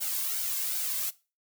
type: noise with flanger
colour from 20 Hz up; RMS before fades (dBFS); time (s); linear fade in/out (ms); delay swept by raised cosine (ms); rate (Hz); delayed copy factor
blue; -31; 0-1.11; 20; 1.3 to 1.89; 2.6; +0.55
effects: noise-tail reverb RT60 0.3 s tail -19 dB re dry